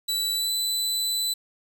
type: tone with pitch glide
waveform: sawtooth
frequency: 3951 to 3997 Hz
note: B7 to B7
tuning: 0 to +20 cents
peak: -21 dBFS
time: 0.08-1.34 s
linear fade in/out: 10 ms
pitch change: +20 cents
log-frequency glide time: 0.34-0.51 s
effects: 9-bit